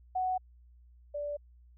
sine tone pair in turn, 742 / 583.3 Hz, F#5 / D5, +5 / -12 cents, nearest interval major third, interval 417 cents, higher first, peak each -28 / -33 dBFS, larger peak first, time 0.15-0.38 / 1.14-1.37 s, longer neither, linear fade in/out 10 ms, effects added 60 Hz sine -55 dBFS peak until 1.77 s

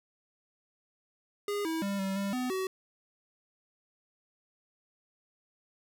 square tone with pitch steps, 409.3 / 323.8 / 198.8 / 193.2 / 198.3 / 251.9 / 377.5 Hz, G#4 / E4 / G3 / G3 / G3 / B3 / F#4, -25 / -31 / +25 / -25 / +20 / +34 / +35 cents, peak -31 dBFS, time 1.48-2.67 s, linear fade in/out 2 ms, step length 170 ms, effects none

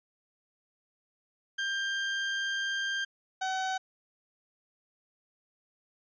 30% pulse tone pair in turn, 1588 / 756.4 Hz, G6 / F#5, +22 / +38 cents, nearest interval octave + minor second, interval 1284 cents, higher first, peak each -27 dBFS, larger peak neither, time 1.58-3.05 / 3.41-3.78 s, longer first, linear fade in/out 10 ms, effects resampled to 16000 Hz

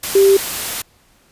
sine tone in noise, 392 Hz, G4, in tune, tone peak -7 dBFS, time 0.15-0.37 s, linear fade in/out 5 ms, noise white, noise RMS -23 dBFS, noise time 0.03-0.82 s, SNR +13 dB, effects pink hiss -54 dBFS RMS until 1.31 s + resampled to 32000 Hz

